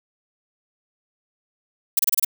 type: noise bursts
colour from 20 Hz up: violet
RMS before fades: -17 dBFS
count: 6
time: 1.97-2.248 s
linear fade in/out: 5 ms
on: 23 ms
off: 28 ms
effects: none